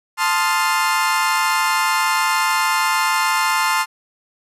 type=chord; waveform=30% pulse; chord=F dominant seventh; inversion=first; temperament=equal; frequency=880 / 1046.5 / 1244.5 / 1396.9 Hz; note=A5 / C6 / Eb6 / F6; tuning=0 / 0 / 0 / 0 cents; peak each=-18 / -17 / -23 / -20 dBFS; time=0.17-3.86 s; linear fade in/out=50 ms; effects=resampled to 32000 Hz